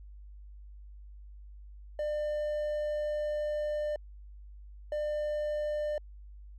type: tone bursts at uneven times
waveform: triangle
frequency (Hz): 599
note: D5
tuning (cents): +34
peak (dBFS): -28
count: 2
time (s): 1.99-3.96 / 4.92-5.98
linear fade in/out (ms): 2
effects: added 50 Hz sine -46 dBFS peak until 6.58 s